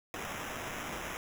violet noise with sample-and-hold, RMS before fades -40 dBFS, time 0.14-1.17 s, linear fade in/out 0 ms, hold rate 4410 Hz, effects none

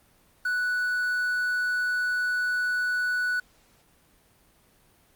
triangle tone with quantisation, 1480 Hz, F#6, in tune, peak -22 dBFS, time 0.45-3.4 s, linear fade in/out 5 ms, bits 8, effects pink hiss -61 dBFS RMS until 5.15 s + Opus 32 kbps

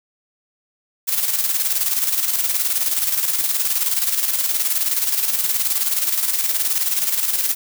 blue noise with tremolo, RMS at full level -18 dBFS, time 1.07-7.55 s, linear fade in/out 20 ms, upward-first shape square, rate 19 Hz, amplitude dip 50%, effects none

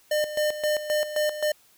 square tone with tremolo, 604 Hz, D5, 48 cents sharp, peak -22 dBFS, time 0.11-1.52 s, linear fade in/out 5 ms, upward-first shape square, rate 3.8 Hz, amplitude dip 70%, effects white hiss -59 dBFS RMS until 1.77 s

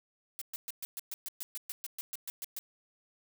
blue noise bursts, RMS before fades -39 dBFS, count 16, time 0.39-2.59 s, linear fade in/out 0 ms, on 25 ms, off 120 ms, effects none

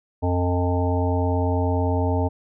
harmonic tone, 89.1 Hz, F2, 35 cents sharp, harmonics 1 / 3 / 5 / 7 / 9 / 10, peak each -21 / -26 / -28 / -29 / -31 / -31 dBFS, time 0.22-2.29 s, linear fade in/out 20 ms, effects none

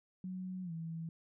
sine tone with pitch glide, 185 to 163.87 Hz, F#3 to E3, 0 to -10 cents, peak -39 dBFS, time 0.24-1.09 s, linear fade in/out 2 ms, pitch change -210 cents, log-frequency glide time 0.63-0.72 s, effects none

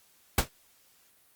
pink noise with exponential decay, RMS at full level -18 dBFS, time 0.38-0.49 s, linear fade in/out 5 ms, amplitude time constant 22 ms, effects white hiss -63 dBFS RMS until 1.35 s + Opus 48 kbps

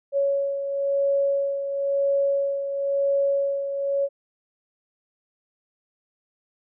sine beating tone pair, 557 / 557.98 Hz, C#5 / C#5, +8 / +11 cents, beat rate 0.98 Hz, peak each -21 / -29 dBFS, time 0.12-4.09 s, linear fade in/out 50 ms, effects none

